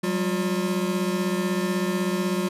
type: tone cluster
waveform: square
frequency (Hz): 182.3 / 198.4 / 357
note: F#3 / G3 / F4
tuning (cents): -25 / +21 / +38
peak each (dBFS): -28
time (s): 0.03-2.49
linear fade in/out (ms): 10
effects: resampled to 32000 Hz